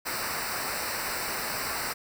pink noise with comb filter, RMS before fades -32 dBFS, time 0.05-1.94 s, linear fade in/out 20 ms, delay 0.3 ms, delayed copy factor -0.85, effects none

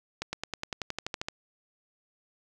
accelerating click train, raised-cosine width 0.2 ms, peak -15 dBFS, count 13, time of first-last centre 0.22-1.285 s, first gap 110 ms, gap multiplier 0.96, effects none

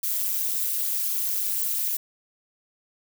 violet noise with amplitude modulation, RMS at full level -22 dBFS, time 0.03-1.97 s, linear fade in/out 5 ms, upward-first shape sine, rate 201 Hz, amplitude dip 100%, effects none

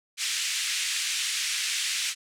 pink band-pass noise, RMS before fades -29 dBFS, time 0.17-2.15 s, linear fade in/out 50 ms, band 2100 to 9000 Hz, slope 24 dB/octave, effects none

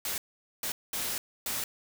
white noise bursts at uneven times, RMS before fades -33 dBFS, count 4, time 0.05-0.18 / 0.63-0.72 / 0.93-1.18 / 1.46-1.64 s, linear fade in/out 2 ms, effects none

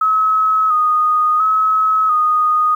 sine tone with vibrato, 1261 Hz, D#6, 23 cents sharp, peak -11 dBFS, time 0.01-2.75 s, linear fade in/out 5 ms, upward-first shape square, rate 0.72 Hz, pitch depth 32 cents each way, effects 8-bit

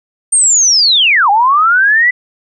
sine linear two-way sweep, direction down then up, 8870 to 782 to 2007 Hz, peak -6 dBFS, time 0.32-2.11 s, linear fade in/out 10 ms, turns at 1.3 s, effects none

